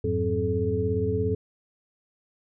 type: tone cluster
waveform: sine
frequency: 88 / 105.1 / 182.6 / 263.5 / 431.4 Hz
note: F2 / G#2 / F#3 / C4 / A4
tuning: +14 / +21 / -23 / +12 / -34 cents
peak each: -29 / -29 / -33 / -33 / -26 dBFS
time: 0.04-1.35 s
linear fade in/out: 5 ms
effects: none